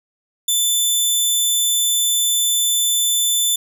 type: tone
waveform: 15% pulse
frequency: 3520 Hz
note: A7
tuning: in tune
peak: -8 dBFS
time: 0.48-3.56 s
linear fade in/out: 5 ms
effects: none